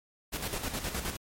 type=noise with tremolo; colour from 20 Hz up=pink; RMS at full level=-33 dBFS; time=0.32-1.17 s; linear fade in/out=20 ms; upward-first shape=square; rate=9.6 Hz; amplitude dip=55%; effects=MP3 64 kbps